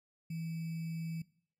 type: tone with sample-and-hold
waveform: sine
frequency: 163.6 Hz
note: E3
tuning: 13 cents flat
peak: -36 dBFS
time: 0.3-1.22 s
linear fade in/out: 5 ms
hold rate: 2450 Hz
effects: noise-tail reverb RT60 0.6 s tail -20 dB re dry + MP3 64 kbps